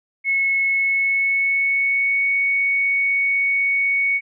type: tone with pitch glide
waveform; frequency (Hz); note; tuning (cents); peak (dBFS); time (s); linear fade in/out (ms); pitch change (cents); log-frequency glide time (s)
sine; 2190 to 2226; C#7 to C#7; -22 to +7; -16; 0.24-4.21; 50; +29; 0.65-2.26
effects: none